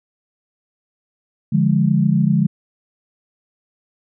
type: chord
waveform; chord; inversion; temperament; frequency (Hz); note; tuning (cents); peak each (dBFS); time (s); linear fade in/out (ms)
sine; D diminished; none; equal; 146.83 / 174.61 / 207.7; D3 / F3 / Ab3; 0 / 0 / 0; -17; 1.52-2.47; 10
effects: none